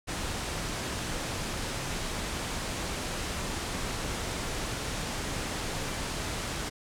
pink low-pass noise, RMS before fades -34 dBFS, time 0.07-6.7 s, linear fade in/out 20 ms, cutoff 9700 Hz, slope 24 dB/octave, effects none

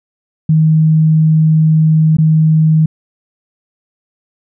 sine tone with dropouts, 157.5 Hz, D#3, 21 cents sharp, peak -6 dBFS, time 0.49-2.86 s, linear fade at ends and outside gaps 5 ms, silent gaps 2.169-2.184 s, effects none

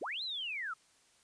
sine linear two-way sweep, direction up then down, 200 to 4186 to 1229 Hz, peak -36 dBFS, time 0.01-0.74 s, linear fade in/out 10 ms, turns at 0.23 s, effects white hiss -67 dBFS RMS until 1.23 s + resampled to 22050 Hz

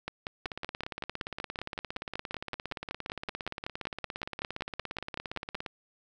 two click trains, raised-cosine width 0.3 ms, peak -20 / -18 dBFS, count 91 / 30, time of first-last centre 0.46-5.662 / 0.08-5.552 s, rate 17.3 / 5.3 Hz, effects none

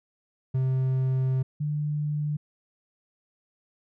triangle / sine tone pair in turn, 130.81 / 148.92 Hz, C3 / D3, 0 / +24 cents, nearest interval major second, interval 224 cents, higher second, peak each -20 / -25 dBFS, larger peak first, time 0.54-1.43 / 1.6-2.37 s, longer first, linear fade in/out 10 ms, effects none

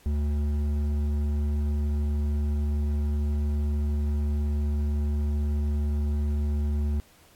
sine tone with hard clipping, 73.42 Hz, D2, in tune, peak -25 dBFS, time 0.06-7 s, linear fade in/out 0 ms, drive 8 dB, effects pink hiss -57 dBFS RMS until 7.35 s + AAC 64 kbps

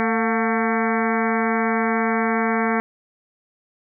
harmonic tone with a mistuned harmonic, 224.4 Hz, A3, 34 cents sharp, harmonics 1 / 2 / 3 / 4 / 5 / 6 / 7 / 8 / 9 / 10, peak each -22 / -25 / -27 / -28 / -29 / -30 / -30 / -31 / -32 / -32 dBFS, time 0-2.8 s, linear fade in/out 0 ms, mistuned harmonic 3, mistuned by +73 cents, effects none

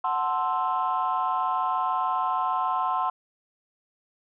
sine chord, F# half-diminished seventh, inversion none, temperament equal, 740 / 880 / 1046.5 / 1318.5 Hz, F#5 / A5 / C6 / E6, 0 / 0 / 0 / 0 cents, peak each -28 / -30 / -25 / -31 dBFS, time 0.04-3.1 s, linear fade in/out 5 ms, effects tanh soft clip ceiling -16 dBFS

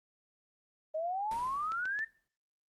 sine exponential sweep, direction up, 614 to 1826 Hz, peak -32 dBFS, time 0.94-2.05 s, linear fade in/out 10 ms
pink noise with exponential decay, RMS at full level -46 dBFS, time 1.31-2.28 s, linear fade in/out 2 ms, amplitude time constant 210 ms
click train, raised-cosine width 0.2 ms, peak -29 dBFS, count 3, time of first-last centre 1.72-1.991 s, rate 7.39 Hz
effects noise-tail reverb RT60 0.4 s tail -21 dB re dry + Opus 32 kbps

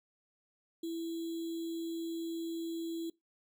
sine tone with sample-and-hold, 331.4 Hz, E4, 9 cents sharp, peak -35 dBFS, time 0.83-3.1 s, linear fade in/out 5 ms, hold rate 3675 Hz, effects noise-tail reverb RT60 0.2 s tail -22 dB re dry

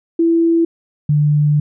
sine tone pair in turn, 332.9 / 148.29 Hz, E4 / D3, +17 / +17 cents, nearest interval octave + major second, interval 1400 cents, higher first, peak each -10 dBFS, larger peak neither, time 0.19-0.65 / 1.09-1.6 s, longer second, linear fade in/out 5 ms, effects none

